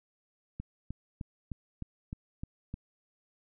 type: click train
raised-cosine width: 5 ms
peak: -25 dBFS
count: 8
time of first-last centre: 0.6-2.741 s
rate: 3.27 Hz
effects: none